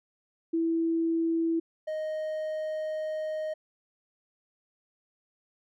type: tone pair in turn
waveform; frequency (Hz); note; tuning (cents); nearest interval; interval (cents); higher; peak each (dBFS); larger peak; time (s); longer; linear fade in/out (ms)
sine / triangle; 329.6 / 622.2; E4 / D#5; 0 / 0; major seventh; 1100; second; -24 / -28; first; 0.53-1.6 / 1.87-3.54; second; 10
effects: none